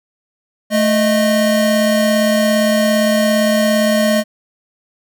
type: tone pair together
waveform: square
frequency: 218.5 / 618 Hz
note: A3 / D#5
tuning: -12 / -12 cents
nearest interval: octave + tritone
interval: 1800 cents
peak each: -15 dBFS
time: 0.7-4.24 s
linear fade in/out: 50 ms
effects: none